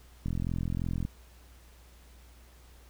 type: click train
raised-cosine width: 5 ms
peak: -20 dBFS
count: 35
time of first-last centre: 0.26-1.051 s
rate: 43 Hz
effects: added 60 Hz sine -53 dBFS peak until 2.89 s + pink hiss -60 dBFS RMS until 2.89 s